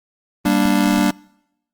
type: chord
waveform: square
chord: G minor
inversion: none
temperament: just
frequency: 196 / 235.2 / 294 Hz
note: G3 / Bb3 / D4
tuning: 0 / +16 / +2 cents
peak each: -19 / -20 / -18 dBFS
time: 0.45-1.11 s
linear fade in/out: 5 ms
type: clicks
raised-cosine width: 5 ms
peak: -21 / -20 / -21 dBFS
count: 3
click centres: 0.46 / 0.656 / 0.99 s
effects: noise-tail reverb RT60 0.8 s tail -25 dB re dry + Opus 32 kbps